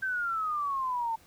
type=exponential sweep; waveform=sine; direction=down; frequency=1568 to 890 Hz; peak=-28 dBFS; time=0.02-1.16 s; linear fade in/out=10 ms; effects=pink hiss -59 dBFS RMS until 1.26 s